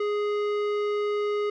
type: tone with tanh clipping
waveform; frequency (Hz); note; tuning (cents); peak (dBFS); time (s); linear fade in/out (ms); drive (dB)
sine; 415.3; G#4; 0; -26; 0-1.5; 5; 15
effects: none